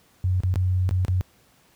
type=tone with dropouts; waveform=sine; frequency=91.9 Hz; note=F#2; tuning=11 cents flat; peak=-18 dBFS; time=0.24-1.21 s; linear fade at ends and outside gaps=0 ms; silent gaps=0.403-0.435 / 0.54-0.558 / 0.891-0.91 / 1.049-1.082 s; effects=pink hiss -59 dBFS RMS until 1.75 s + high-pass 60 Hz 12 dB/octave